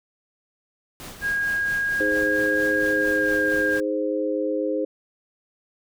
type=noise with tremolo; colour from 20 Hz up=pink; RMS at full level=-37 dBFS; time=1-3.8 s; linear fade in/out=0 ms; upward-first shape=sine; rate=4.4 Hz; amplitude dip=50%
type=tone with pitch glide; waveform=sine; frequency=1633 to 1613.3 Hz; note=G#6 to G6; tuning=-30 to +49 cents; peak=-21 dBFS; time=1.21-3.81 s; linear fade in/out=50 ms; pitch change=-21 cents; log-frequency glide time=2.77-3.38 s
type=chord; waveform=sine; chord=Ab major; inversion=second; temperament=equal; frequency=311.1 / 415.3 / 523.3 Hz; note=Eb4 / Ab4 / C5; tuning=0 / 0 / 0 cents; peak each=-26 / -28 / -25 dBFS; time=2-4.85 s; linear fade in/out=5 ms
effects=none